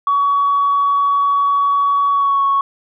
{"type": "tone with pitch glide", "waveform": "sine", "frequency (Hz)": [1128, 1107.3], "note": ["C#6", "C#6"], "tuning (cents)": [30, -2], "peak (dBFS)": -11, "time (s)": [0.07, 2.61], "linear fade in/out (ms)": 2, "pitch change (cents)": -32, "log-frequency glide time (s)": [2.09, 2.44], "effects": ["tanh soft clip ceiling -7 dBFS"]}